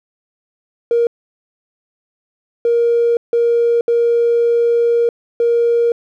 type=tone bursts at uneven times; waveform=triangle; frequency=470 Hz; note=A#4; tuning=14 cents sharp; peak=-7 dBFS; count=5; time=0.91-1.07 / 2.65-3.17 / 3.33-3.81 / 3.88-5.09 / 5.4-5.92 s; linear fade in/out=2 ms; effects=tanh soft clip ceiling -8 dBFS